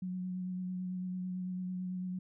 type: tone with vibrato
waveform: sine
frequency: 183.1 Hz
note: F#3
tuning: 18 cents flat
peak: -35 dBFS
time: 0.02-2.19 s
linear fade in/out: 5 ms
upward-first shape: sine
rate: 9 Hz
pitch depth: 17 cents each way
effects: none